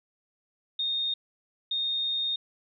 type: tone bursts at uneven times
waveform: sine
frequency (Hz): 3685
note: A#7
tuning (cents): -21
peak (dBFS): -26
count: 2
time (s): 0.79-1.14 / 1.71-2.36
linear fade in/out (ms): 5
effects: none